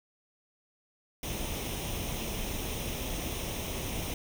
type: noise with comb filter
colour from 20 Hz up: pink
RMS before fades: -35 dBFS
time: 1.23-4.14 s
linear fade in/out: 2 ms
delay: 0.33 ms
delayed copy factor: +0.6
effects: none